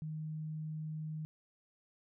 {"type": "tone", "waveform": "sine", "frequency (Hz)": 155.56, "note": "D#3", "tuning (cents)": 0, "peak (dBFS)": -38, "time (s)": [0.02, 1.25], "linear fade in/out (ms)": 0, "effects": []}